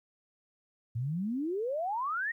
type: exponential sweep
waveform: sine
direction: up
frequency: 110 to 1920 Hz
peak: -30 dBFS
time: 0.95-2.32 s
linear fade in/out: 10 ms
effects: 12-bit